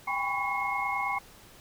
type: tone cluster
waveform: sine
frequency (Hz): 791 / 820 / 1000 / 1115 / 2160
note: G5 / G#5 / B5 / C#6 / C#7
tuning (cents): +15 / -22 / +21 / +10 / -45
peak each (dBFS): -34 / -38 / -34 / -34 / -32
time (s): 0.07-1.19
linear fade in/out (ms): 10
effects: pink hiss -53 dBFS RMS until 1.6 s